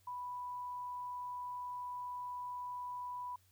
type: tone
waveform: sine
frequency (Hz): 987.8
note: B5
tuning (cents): 0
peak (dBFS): -40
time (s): 0.07-3.36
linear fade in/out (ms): 5
effects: added 92 Hz sine -69 dBFS peak until 3.51 s + white hiss -72 dBFS RMS until 3.51 s